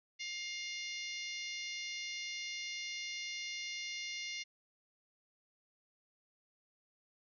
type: harmonic tone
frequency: 706 Hz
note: F5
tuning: 19 cents sharp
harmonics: 3 / 4 / 5 / 6 / 7 / 8 / 9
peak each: -43 / -47 / -49 / -49 / -51 / -49 / -55 dBFS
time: 0.19-4.44 s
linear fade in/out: 20 ms
effects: none